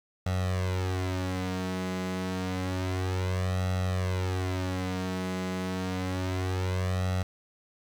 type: tone with flanger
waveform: sawtooth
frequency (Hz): 92.5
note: F#2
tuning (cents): 0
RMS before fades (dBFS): -30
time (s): 0.26-7.23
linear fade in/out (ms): 5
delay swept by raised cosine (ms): 1.5 to 4.8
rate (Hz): 0.29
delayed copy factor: +0.95
effects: low-pass 7000 Hz 12 dB/octave + 8-bit